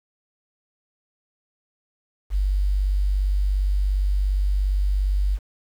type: tone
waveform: sine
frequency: 48.63 Hz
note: G1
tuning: 13 cents flat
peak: -18 dBFS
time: 2.3-5.39 s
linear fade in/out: 50 ms
effects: 8-bit